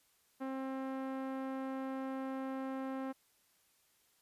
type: tone with low-pass filter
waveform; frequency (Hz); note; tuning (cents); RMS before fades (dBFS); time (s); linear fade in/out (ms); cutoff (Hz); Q
sawtooth; 265.5; C4; +25; -40; 0.4-3.13; 20; 1400; 0.85
effects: white hiss -72 dBFS RMS until 4.21 s + resampled to 32000 Hz